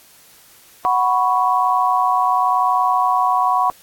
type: chord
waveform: sine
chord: F# suspended fourth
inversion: none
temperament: equal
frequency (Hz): 740 / 987.8 / 1108.7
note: F#5 / B5 / C#6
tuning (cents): 0 / 0 / 0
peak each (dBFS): -18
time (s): 0.85-3.7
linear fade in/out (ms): 0
effects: white hiss -48 dBFS RMS until 3.82 s + AAC 64 kbps